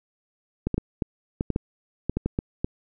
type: clicks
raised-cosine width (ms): 3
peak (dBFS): -11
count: 12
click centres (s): 0.67 / 0.743 / 0.78 / 1.022 / 1.409 / 1.503 / 1.561 / 2.096 / 2.17 / 2.26 / 2.389 / 2.645
effects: none